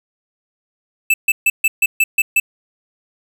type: tone bursts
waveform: square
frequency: 2637 Hz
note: E7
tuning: in tune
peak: -11 dBFS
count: 8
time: 1.1-2.4 s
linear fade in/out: 5 ms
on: 40 ms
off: 140 ms
effects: none